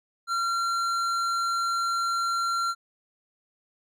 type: tone with hard clipping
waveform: triangle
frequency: 1370 Hz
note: F6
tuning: 34 cents flat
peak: -26 dBFS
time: 0.27-2.75 s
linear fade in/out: 50 ms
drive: 15 dB
effects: none